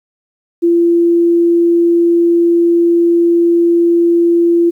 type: tone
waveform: sine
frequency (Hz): 341.1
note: F4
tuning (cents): -41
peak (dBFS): -7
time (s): 0.62-4.71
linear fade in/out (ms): 20
effects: 8-bit